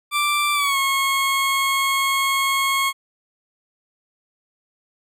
20% pulse tone with pitch glide, 1174.7 to 1089.7 Hz, D6 to C#6, 0 to -30 cents, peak -13 dBFS, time 0.11-2.93 s, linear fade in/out 50 ms, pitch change -130 cents, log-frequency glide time 0.54-0.77 s, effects none

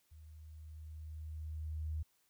sine tone with level ramp, 77.78 Hz, D#2, in tune, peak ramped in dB -53 to -35 dBFS, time 0.11-2.03 s, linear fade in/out 10 ms, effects white hiss -75 dBFS RMS until 2.29 s

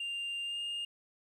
sine tone with pitch glide, 2794 to 2825 Hz, F7 to F7, 0 to +19 cents, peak -32 dBFS, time 0-0.85 s, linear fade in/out 5 ms, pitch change +19 cents, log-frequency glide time 0.43-0.6 s, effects tanh soft clip ceiling -34 dBFS + 11-bit

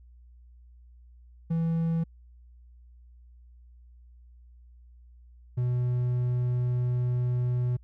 triangle tone pair in turn, 164.81 / 123.47 Hz, E3 / B2, 0 / 0 cents, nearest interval perfect fourth, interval 500 cents, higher first, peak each -22 dBFS, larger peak neither, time 1.5-2.04 / 5.57-7.77 s, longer second, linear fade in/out 10 ms, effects added 60 Hz sine -50 dBFS peak until 7.83 s

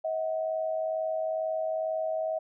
sine tone pair together, 637.8 / 740 Hz, D#5 / F#5, +43 / 0 cents, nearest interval minor third, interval 257 cents, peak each -28 / -36 dBFS, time 0.04-2.39 s, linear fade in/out 10 ms, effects none

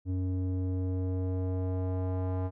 square tone with low-pass filter sweep, 92.5 Hz, F#2, in tune, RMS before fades -31 dBFS, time 0.05-2.51 s, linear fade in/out 50 ms, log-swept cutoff 280 to 850 Hz, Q 1.4, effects none

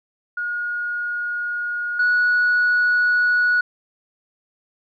sine tone pair in turn, 1439 / 1464.2 Hz, F#6 / F#6, -49 / -19 cents, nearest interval unison, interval 30 cents, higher second, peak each -22 / -13 dBFS, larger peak second, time 0.37-1.99 / 1.99-3.61 s, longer neither, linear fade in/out 5 ms, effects tanh soft clip ceiling -12 dBFS

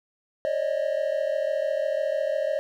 triangle tone cluster, 548 / 594 / 628 Hz, C#5 / D5 / D#5, -20 / +20 / +16 cents, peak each -26 dBFS, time 0.45-2.59 s, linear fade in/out 0 ms, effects none

